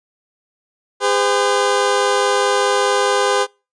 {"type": "tone pair together", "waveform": "20% pulse", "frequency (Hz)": [405.2, 510], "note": ["G#4", "C5"], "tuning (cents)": [-43, -44], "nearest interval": "major third", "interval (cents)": 399, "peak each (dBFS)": -12, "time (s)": [1, 3.47], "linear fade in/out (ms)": 50, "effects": ["noise-tail reverb RT60 0.3 s tail -26 dB re dry", "resampled to 22050 Hz"]}